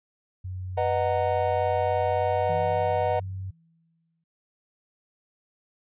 sine tone with pitch glide, 92.3 to 95.11 Hz, F#2 to F#2, -4 to +48 cents, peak -31 dBFS, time 0.44-3.51 s, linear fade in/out 10 ms, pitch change +52 cents, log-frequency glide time 1.43-3.11 s
triangle chord, B major seventh, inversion none, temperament just, 493.9 / 617.4 / 740.8 / 926 Hz, B4 / D#5 / F#5 / A#5, 0 / -14 / +2 / -12 cents, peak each -26 / -25 / -25 / -30 dBFS, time 0.77-3.2 s, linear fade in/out 10 ms
sine tone with exponential decay, 164.81 Hz, E3, in tune, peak -33 dBFS, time 2.49-4.24 s, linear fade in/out 5 ms, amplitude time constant 380 ms
effects resampled to 8000 Hz

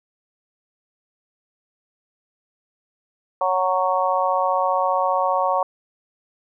harmonic tone, 185 Hz, F#3, in tune, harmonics 3 / 4 / 5 / 6, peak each -23 / -23 / -23 / -23 dBFS, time 3.41-5.63 s, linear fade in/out 2 ms, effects none

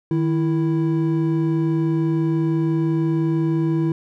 triangle tone pair together, 155.6 / 329.7 Hz, D#3 / E4, 0 / 0 cents, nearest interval octave + minor second, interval 1300 cents, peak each -18 dBFS, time 0.11-3.92 s, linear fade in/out 2 ms, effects none

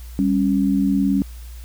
sine tone pair together, 197 / 275.8 Hz, G3 / C#4, +9 / -9 cents, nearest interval tritone, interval 582 cents, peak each -18 dBFS, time 0.19-1.22 s, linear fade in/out 0 ms, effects added 59 Hz sine -33 dBFS peak until 1.64 s + white hiss -48 dBFS RMS until 1.64 s

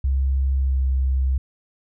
sine tone with pitch glide, 67 to 65.81 Hz, C2 to C2, +42 to +11 cents, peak -17 dBFS, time 0.04-1.38 s, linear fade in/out 5 ms, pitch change -31 cents, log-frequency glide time 0.56-0.81 s, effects none

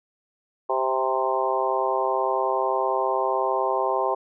harmonic tone with a mistuned harmonic, 130.81 Hz, C3, in tune, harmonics 3 / 4 / 5 / 6 / 7 / 8, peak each -28 / -28 / -28 / -28 / -28 / -28 dBFS, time 0.69-4.15 s, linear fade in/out 10 ms, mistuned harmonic 6, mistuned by +24 cents, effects none

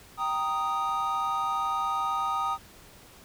triangle chord, Eb major, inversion first, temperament equal, 784 / 932.3 / 1244.5 Hz, G5 / Bb5 / Eb6, 0 / 0 / 0 cents, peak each -31 / -31 / -26 dBFS, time 0.17-2.58 s, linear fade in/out 50 ms, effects pink hiss -52 dBFS RMS until 3.24 s

